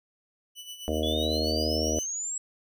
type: tone with tremolo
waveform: sawtooth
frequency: 2972 Hz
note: F#7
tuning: 7 cents sharp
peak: -34 dBFS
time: 0.55-2.07 s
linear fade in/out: 50 ms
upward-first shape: sine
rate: 7.8 Hz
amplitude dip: 65%
type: harmonic tone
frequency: 77.78 Hz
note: D#2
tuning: in tune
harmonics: 1 / 3 / 4 / 5 / 6 / 7 / 8 / 9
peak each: -31 / -34 / -33 / -38 / -33 / -35 / -33 / -41 dBFS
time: 0.88-1.99 s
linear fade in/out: 0 ms
type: exponential sweep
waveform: sine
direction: up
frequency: 3355 to 7770 Hz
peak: -30 dBFS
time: 1.03-2.38 s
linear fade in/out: 2 ms
effects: none